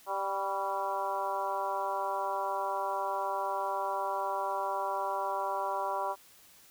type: harmonic tone with a mistuned harmonic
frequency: 196 Hz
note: G3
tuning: in tune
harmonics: 2 / 3 / 4 / 5 / 6 / 7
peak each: -42 / -37 / -36 / -34 / -39 / -43 dBFS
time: 0.06-6.16 s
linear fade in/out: 50 ms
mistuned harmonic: 6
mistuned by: -54 cents
effects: white hiss -58 dBFS RMS until 6.7 s